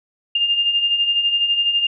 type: beating tone pair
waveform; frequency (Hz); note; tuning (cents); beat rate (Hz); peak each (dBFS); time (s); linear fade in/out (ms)
sine; 2800 / 2812; F7 / F7; +4 / +11; 12; -24 / -16; 0.35-1.87; 5
effects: none